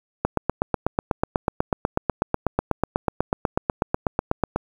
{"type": "click train", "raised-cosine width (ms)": 1, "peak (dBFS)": -5, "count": 36, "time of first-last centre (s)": [0.25, 4.56], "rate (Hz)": 8.12, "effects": ["7-bit"]}